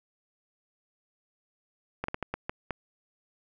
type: slowing click train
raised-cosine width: 0.5 ms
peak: -16 dBFS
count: 7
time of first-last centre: 2.04-2.707 s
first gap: 44 ms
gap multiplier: 1.37
effects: none